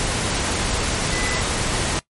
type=tone in noise; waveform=sine; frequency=2000 Hz; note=B6; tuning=21 cents sharp; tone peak=-27 dBFS; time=1.12-1.4 s; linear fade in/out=0 ms; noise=pink; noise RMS=-22 dBFS; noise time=0-1.99 s; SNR=-8 dB; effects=noise-tail reverb RT60 0.1 s tail -19 dB re dry + MP3 48 kbps